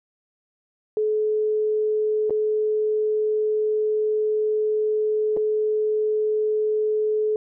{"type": "tone with dropouts", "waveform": "sine", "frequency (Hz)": 428.7, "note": "A4", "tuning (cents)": -45, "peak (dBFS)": -19, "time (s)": [0.97, 7.36], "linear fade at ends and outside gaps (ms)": 1, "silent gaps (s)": [[2.297, 2.306], [5.366, 5.371]], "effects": []}